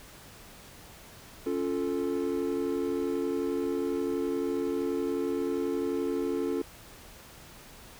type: chord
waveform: triangle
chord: Db augmented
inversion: none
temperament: equal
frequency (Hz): 277.2 / 349.2 / 440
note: Db4 / F4 / A4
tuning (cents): 0 / 0 / 0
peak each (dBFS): -30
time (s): 1.46-6.62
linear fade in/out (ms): 5
effects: pink hiss -50 dBFS RMS until 7.99 s